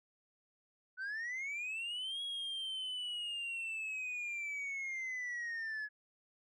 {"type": "linear two-way sweep", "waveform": "sine", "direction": "up then down", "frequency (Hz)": [1480, 3322, 1689], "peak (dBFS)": -35, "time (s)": [0.97, 5.89], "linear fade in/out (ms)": 50, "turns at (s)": 2.22, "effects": ["tanh soft clip ceiling -37 dBFS"]}